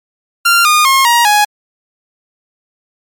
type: tone with pitch steps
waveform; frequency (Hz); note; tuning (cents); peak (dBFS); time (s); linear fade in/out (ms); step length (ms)
sawtooth; 1386 / 1220.6 / 1074.9 / 946.7 / 833.7; F6 / D#6 / C6 / A#5 / G#5; -14 / -34 / +46 / +26 / +6; -3; 0.45-1.45; 10; 200
effects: MP3 96 kbps